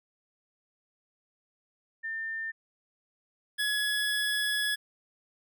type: tone pair in turn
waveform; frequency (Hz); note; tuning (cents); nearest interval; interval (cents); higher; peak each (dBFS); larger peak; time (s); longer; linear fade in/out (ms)
sine / 25% pulse; 1800 / 1689.4; A6 / G#6; +39 / +29; minor second; 110; first; -32 / -23; second; 2.03-2.52 / 3.58-4.76; second; 20
effects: none